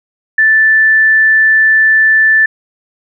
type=tone; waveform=sine; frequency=1760 Hz; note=A6; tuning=in tune; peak=-5 dBFS; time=0.38-2.46 s; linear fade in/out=5 ms; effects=none